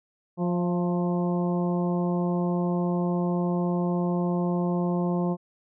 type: harmonic tone with a mistuned harmonic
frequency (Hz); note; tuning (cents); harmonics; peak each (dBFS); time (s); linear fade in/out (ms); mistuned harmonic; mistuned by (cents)
176.5; F3; +19; 1 / 2 / 3 / 4 / 5 / 6; -24 / -30 / -34 / -36 / -38 / -40; 0.37-5.37; 50; 4; -34
effects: none